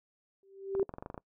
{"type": "tone with exponential growth", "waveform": "sine", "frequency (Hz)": 389.9, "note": "G4", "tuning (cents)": -9, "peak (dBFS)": -23, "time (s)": [0.43, 0.83], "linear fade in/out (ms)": 1, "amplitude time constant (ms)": 86}
{"type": "clicks", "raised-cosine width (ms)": 1, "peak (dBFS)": -27, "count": 10, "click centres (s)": [0.751, 0.797, 0.893, 0.939, 0.984, 1.025, 1.061, 1.101, 1.144, 1.178]}
{"effects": ["noise-tail reverb RT60 0.1 s tail -23 dB re dry"]}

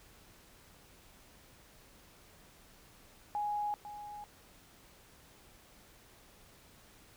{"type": "tone with echo", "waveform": "sine", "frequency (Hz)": 830.6, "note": "G#5", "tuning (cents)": 0, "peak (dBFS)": -32, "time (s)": [3.35, 3.74], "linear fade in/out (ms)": 0, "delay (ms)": 500, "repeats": 1, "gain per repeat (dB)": -11, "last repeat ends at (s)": 4.24, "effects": ["pink hiss -60 dBFS RMS until 7.16 s"]}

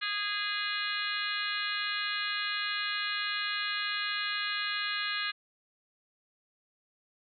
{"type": "harmonic tone with a mistuned harmonic", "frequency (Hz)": 412.2, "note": "G#4", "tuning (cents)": -13, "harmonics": [3, 4, 5, 6, 7, 8, 9, 10], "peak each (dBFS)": [-39, -35, -39, -40, -39, -41, -44, -38], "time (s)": [0.01, 5.32], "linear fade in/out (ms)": 20, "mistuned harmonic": 8, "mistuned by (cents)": 41, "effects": []}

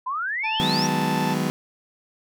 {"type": "exponential sweep", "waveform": "sine", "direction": "up", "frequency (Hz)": [982, 5900], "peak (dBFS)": -24, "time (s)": [0.06, 0.87], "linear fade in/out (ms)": 10}
{"type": "harmonic tone", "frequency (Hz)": 880, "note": "A5", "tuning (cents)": 0, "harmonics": [1, 2, 3, 4, 5, 6], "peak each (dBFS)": [-26, -37, -38, -41, -49, -43], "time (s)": [0.43, 1.35], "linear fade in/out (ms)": 20}
{"type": "chord", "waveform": "35% pulse", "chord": "G# minor seventh", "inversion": "second", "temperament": "just", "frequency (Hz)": [155.74, 186.89, 207.7, 249.2], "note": ["D#3", "F#3", "G#3", "B3"], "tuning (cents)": [2, 18, 0, 16], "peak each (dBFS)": [-26, -25, -28, -26], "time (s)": [0.6, 1.5], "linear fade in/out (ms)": 0}
{"effects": []}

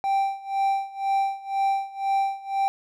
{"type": "tone with tremolo", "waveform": "triangle", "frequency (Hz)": 784, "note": "G5", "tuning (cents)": 0, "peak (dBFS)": -17, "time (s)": [0.04, 2.68], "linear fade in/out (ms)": 0, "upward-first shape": "sine", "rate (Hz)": 2, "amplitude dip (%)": 90, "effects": []}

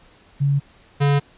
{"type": "tone pair in turn", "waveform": ["sine", "square"], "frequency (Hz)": [140.7, 142.42], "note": ["C#3", "C#3"], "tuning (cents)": [26, 47], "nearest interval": "unison", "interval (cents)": 21, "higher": "second", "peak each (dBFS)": -15, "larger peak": "neither", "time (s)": [[0.4, 0.6], [1, 1.2]], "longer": "neither", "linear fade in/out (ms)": 20, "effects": ["pink hiss -52 dBFS RMS until 1.37 s", "resampled to 8000 Hz"]}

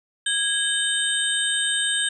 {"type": "tone cluster", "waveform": "sine", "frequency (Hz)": [1645, 3076, 3673, 8430], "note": ["G#6", "G7", "A#7", "C9"], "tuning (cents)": [-17, -33, -26, 12], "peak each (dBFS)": -26, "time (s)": [0.26, 2.09], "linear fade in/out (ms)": 5, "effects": []}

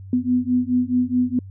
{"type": "beating tone pair", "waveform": "sine", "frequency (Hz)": [246.9, 251.6], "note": ["B3", "B3"], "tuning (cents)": [0, 32], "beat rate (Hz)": 4.7, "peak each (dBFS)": -20, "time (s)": [0.13, 1.39], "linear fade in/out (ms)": 2, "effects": ["added 96 Hz sine -35 dBFS peak until 1.5 s"]}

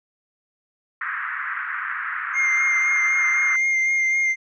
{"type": "band-pass noise", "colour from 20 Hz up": "white", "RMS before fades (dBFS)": -28, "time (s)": [1.01, 3.56], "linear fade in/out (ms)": 2, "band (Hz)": [1200, 1900], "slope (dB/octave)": 48}
{"type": "tone with vibrato", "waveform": "triangle", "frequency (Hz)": 2111, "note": "C7", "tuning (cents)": 15, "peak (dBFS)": -16, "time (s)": [2.33, 4.36], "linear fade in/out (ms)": 50, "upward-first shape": "sine", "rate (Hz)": 3.9, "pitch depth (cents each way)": 18}
{"effects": ["resampled to 16000 Hz"]}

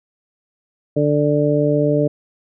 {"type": "harmonic tone", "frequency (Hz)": 147.3, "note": "D3", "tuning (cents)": 6, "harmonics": [1, 2, 3, 4], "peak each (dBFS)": [-19, -19, -19, -19], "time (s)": [0.96, 2.08], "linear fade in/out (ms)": 10, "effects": []}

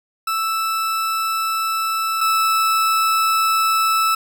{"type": "tone pair in turn", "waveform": "40% pulse", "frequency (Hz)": [1318.5, 1313.3], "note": ["E6", "E6"], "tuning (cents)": [0, -7], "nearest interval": "unison", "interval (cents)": 7, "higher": "first", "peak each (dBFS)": [-18, -14], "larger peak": "second", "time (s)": [[0.27, 2.21], [2.21, 4.15]], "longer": "neither", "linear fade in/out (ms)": 5, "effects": []}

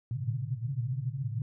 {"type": "band-pass noise", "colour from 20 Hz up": "white", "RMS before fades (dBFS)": -33, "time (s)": [0.11, 1.42], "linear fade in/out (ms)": 2, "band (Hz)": [110, 140], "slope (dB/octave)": 96, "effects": []}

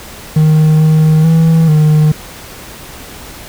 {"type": "tone with pitch steps", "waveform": "triangle", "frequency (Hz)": [155.4, 156.5, 162.6, 153.2], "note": ["D#3", "D#3", "E3", "D#3"], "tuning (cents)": [-2, 10, -23, -27], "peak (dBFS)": -3, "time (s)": [0.36, 2.12], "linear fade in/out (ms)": 5, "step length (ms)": 440, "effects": ["pink hiss -31 dBFS RMS until 3.48 s"]}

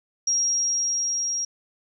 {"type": "tone with level ramp", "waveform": "sine", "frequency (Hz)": 5630, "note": "F8", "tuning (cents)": 13, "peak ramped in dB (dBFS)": [-19, -24], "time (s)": [0.27, 1.45], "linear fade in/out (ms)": 5, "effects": ["10-bit"]}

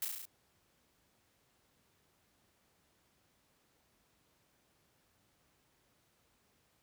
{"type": "noise with echo", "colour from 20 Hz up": "blue", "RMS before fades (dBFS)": -36, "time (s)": [0.02, 0.05], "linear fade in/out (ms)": 2, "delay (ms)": 34, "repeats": 6, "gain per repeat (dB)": -2, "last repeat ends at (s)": 0.254, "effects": ["pink hiss -73 dBFS RMS until 6.82 s", "high-pass 60 Hz 12 dB/octave"]}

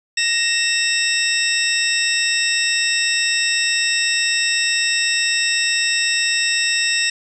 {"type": "tone pair together", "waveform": "20% pulse", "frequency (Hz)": [1868, 2666], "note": ["A#6", "E7"], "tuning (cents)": [3, 19], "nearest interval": "tritone", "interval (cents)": 616, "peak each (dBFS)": -14, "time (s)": [0.17, 7.1], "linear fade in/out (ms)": 5, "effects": ["resampled to 22050 Hz", "7-bit"]}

